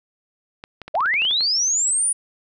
clicks, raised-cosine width 0.3 ms, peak -19 dBFS, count 11, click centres 0.639 / 0.817 / 0.88 / 0.953 / 1.006 / 1.059 / 1.14 / 1.22 / 1.251 / 1.31 / 1.408 s
sine linear sweep, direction up, 554.4 to 9750 Hz, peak -17 dBFS, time 0.94-2.13 s, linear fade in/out 10 ms
effects none

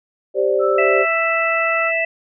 sine chord, G suspended fourth, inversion none, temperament equal, 392 / 523.3 / 587.3 Hz, G4 / C5 / D5, 0 / 0 / 0 cents, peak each -18 / -19 / -19 dBFS, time 0.34-1.06 s, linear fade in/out 50 ms
sine tone with pitch glide, 1318.5 to 1333.1 Hz, E6 to E6, 0 to +19 cents, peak -21 dBFS, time 0.59-1.92 s, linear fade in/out 50 ms, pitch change +19 cents, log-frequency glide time 0.72-1 s
harmonic tone, 659.3 Hz, E5, in tune, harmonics 1 / 3 / 4, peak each -21 / -21 / -21 dBFS, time 0.78-2.05 s, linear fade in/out 5 ms
effects none

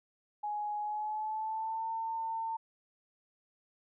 sine tone with pitch glide, 836 to 901.2 Hz, G#5 to A5, +11 to +41 cents, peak -33 dBFS, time 0.43-2.57 s, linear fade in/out 10 ms, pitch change +130 cents, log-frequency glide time 0.8-1.88 s, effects none

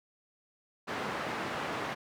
white band-pass noise, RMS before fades -36 dBFS, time 0.87-1.95 s, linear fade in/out 20 ms, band 120 to 1500 Hz, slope 12 dB/octave, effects none

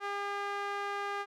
sawtooth tone with band-pass filter, 403.6 Hz, G#4, 49 cents flat, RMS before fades -36 dBFS, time 0-1.26 s, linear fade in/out 50 ms, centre 1300 Hz, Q 1.3, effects none

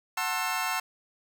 25% pulse chord, F# half-diminished seventh, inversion none, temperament just, 740 / 888 / 1065.6 / 1332 Hz, F#5 / A5 / C6 / E6, 0 / +16 / +31 / +18 cents, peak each -30 dBFS, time 0.17-0.8 s, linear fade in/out 5 ms, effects none

